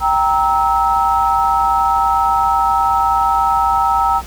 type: chord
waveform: sine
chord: E diminished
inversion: first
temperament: equal with one note detuned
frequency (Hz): 784 / 932.3 / 1301.1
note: G5 / Bb5 / E6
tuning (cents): 0 / 0 / -23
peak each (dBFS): -16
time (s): 0-4.22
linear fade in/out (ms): 50
effects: added 60 Hz sine -31 dBFS peak until 4.26 s + pink hiss -36 dBFS RMS until 4.26 s